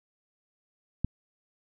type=click; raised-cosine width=5 ms; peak=-14 dBFS; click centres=1.046 s; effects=none